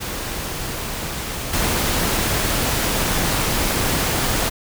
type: noise with level steps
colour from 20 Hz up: pink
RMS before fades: -27 / -20 dBFS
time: 0-4.5 s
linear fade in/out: 20 ms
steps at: 1.53 s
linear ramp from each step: 5 ms
effects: none